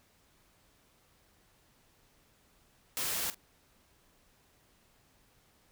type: noise with echo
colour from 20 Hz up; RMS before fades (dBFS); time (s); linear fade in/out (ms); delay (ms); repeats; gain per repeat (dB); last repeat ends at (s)
white; -34; 2.97-3.3; 0; 45; 1; -15; 3.345
effects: pink hiss -67 dBFS RMS until 5.71 s